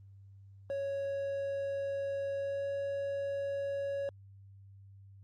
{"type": "tone with pitch glide", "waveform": "triangle", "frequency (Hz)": [554, 557.5], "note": ["C#5", "C#5"], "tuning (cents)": [-1, 10], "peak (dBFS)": -31, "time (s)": [0.7, 4.09], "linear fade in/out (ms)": 0, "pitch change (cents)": 11, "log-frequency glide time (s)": [2.37, 2.68], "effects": ["added 98 Hz sine -52 dBFS peak until 5.23 s", "Opus 24 kbps"]}